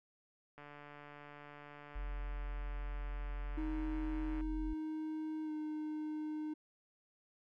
click train, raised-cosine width 0.5 ms, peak -38 dBFS, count 560, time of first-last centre 0.58-4.409 s, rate 146 Hz
sine tone, 44.53 Hz, F1, 34 cents sharp, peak -38 dBFS, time 1.95-4.74 s, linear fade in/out 10 ms
triangle tone with pitch glide, 312.1 to 306.7 Hz, D#4 to D#4, +5 to -25 cents, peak -36 dBFS, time 3.57-6.54 s, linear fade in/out 10 ms, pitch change -30 cents, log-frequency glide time 5.44-5.51 s
effects none

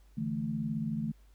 sine chord, D suspended second, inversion none, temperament just, 146.83 / 165.19 / 220.2 Hz, D3 / E3 / A3, 0 / +4 / +2 cents, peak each -37 / -37 / -33 dBFS, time 0.17-1.12 s, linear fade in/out 10 ms, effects added 50 Hz sine -56 dBFS peak until 1.34 s + pink hiss -70 dBFS RMS until 1.34 s

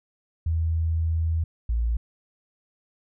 sine tone pair in turn, 81.5 / 57.63 Hz, E2 / A#1, -19 / -19 cents, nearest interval tritone, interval 600 cents, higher first, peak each -21 dBFS, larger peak neither, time 0.46-1.44 / 1.69-1.97 s, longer first, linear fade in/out 5 ms, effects none

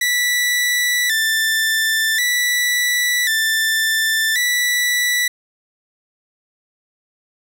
sawtooth tone with vibrato, 1864.7 Hz, A#6, in tune, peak -12 dBFS, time 0.01-5.28 s, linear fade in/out 5 ms, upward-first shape square, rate 0.46 Hz, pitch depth 87 cents each way, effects none

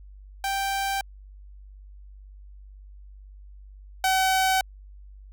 sawtooth tone pair in turn, 784 / 758.6 Hz, G5 / F#5, 0 / +43 cents, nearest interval minor second, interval 57 cents, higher first, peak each -21 / -16 dBFS, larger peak second, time 0.44-1.01 / 4.04-4.61 s, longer neither, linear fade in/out 2 ms, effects added 49 Hz sine -43 dBFS peak until 5.32 s

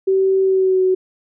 sine tone with pitch glide, 383.3 to 373 Hz, G4 to F#4, -39 to +14 cents, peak -12 dBFS, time 0.07-0.95 s, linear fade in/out 10 ms, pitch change -47 cents, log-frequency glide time 0.42-0.82 s, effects none

